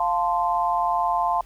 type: chord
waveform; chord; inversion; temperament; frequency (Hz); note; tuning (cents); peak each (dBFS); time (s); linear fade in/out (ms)
sine; F major; none; equal with one note detuned; 698.5 / 880 / 1039.3; F5 / A5 / C6; 0 / 0 / -12; -24; 0-1.41; 2
effects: added 43 Hz sine -46 dBFS peak until 1.45 s + pink hiss -55 dBFS RMS until 1.45 s